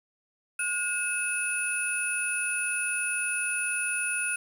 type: tone cluster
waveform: sine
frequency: 1451 / 2584 / 9700 Hz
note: F#6 / E7 / D#9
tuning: -34 / -35 / -45 cents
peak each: -31 dBFS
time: 0.59-4.36 s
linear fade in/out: 5 ms
effects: 8-bit